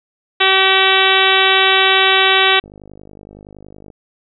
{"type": "harmonic tone", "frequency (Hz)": 382.5, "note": "G4", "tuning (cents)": -42, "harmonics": [1, 2, 3, 4, 5, 6, 7, 8, 9, 10], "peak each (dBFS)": [-19, -19, -19, -19, -19, -19, -19, -19, -19, -19], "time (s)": [0.4, 2.6], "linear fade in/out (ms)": 10}
{"type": "click train", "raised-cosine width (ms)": 2, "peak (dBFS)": -25, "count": 65, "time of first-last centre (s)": [2.64, 3.902], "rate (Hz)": 50.7}
{"effects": []}